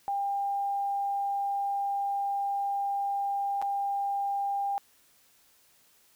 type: tone with dropouts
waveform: sine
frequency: 799 Hz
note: G5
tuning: 33 cents sharp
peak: -27 dBFS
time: 0.08-4.78 s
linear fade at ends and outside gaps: 0 ms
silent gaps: 3.616-3.624 s
effects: white hiss -63 dBFS RMS until 6.15 s